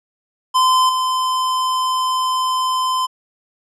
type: tone with level steps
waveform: square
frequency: 1028 Hz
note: C6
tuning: 31 cents flat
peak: -12 / -17 dBFS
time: 0.54-3.07 s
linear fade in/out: 20 ms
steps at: 0.89 s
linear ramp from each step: 2 ms
effects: low-pass 9000 Hz 12 dB/octave